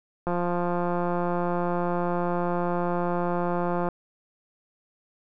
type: click train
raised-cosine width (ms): 1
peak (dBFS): -14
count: 634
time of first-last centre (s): 0.27-3.887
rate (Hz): 175
effects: none